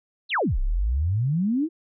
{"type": "exponential two-way sweep", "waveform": "sine", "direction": "down then up", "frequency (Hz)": [4435, 30, 339.8], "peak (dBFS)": -20, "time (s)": [0.29, 1.69], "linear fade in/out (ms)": 50, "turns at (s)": 0.59, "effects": []}